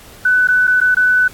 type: tone with dropouts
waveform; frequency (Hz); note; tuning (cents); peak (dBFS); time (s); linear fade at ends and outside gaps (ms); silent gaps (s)
sine; 1497; F#6; +20; -9; 0.25-1.28; 5; 0.474-0.485 / 0.671-0.676 / 0.804-0.813 / 0.947-0.968
effects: pink hiss -40 dBFS RMS until 1.33 s + AAC 64 kbps